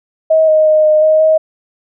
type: tone with pitch steps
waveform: sine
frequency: 636 / 623 / 619 / 615 / 625 / 631 Hz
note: D#5 / D#5 / D#5 / D#5 / D#5 / D#5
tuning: +38 / +2 / -9 / -20 / +8 / +24 cents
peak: -6 dBFS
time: 0.3-1.38 s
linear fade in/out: 10 ms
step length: 180 ms
effects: none